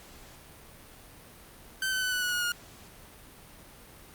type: tone with pitch steps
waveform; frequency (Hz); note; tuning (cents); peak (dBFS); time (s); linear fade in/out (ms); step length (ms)
sawtooth; 1542 / 1522.5 / 1503.3 / 1484.3 / 1465.6 / 1447.1 / 1428.8; G6 / F#6 / F#6 / F#6 / F#6 / F#6 / F6; -29 / +49 / +27 / +5 / -17 / -39 / +39; -24; 1.82-2.52; 2; 100
effects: pink hiss -51 dBFS RMS until 4.14 s + Opus 48 kbps